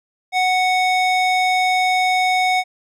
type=tone with band-pass filter; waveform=square; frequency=740 Hz; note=F#5; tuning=in tune; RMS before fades=-17 dBFS; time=0.32-2.64 s; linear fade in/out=50 ms; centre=2000 Hz; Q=0.77; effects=none